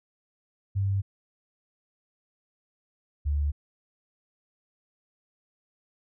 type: tone pair in turn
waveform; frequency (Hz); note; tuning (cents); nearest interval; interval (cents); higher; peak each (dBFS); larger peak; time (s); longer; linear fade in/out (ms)
sine; 98.3 / 72.56; G2 / D2; +5 / -20; perfect fourth; 525; first; -23; neither; 0.75-1.02 / 3.25-3.52; neither; 20
effects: none